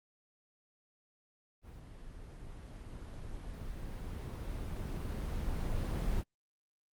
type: noise with level ramp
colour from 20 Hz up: brown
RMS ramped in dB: -50 to -33 dBFS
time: 1.62-6.24 s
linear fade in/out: 50 ms
effects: Opus 24 kbps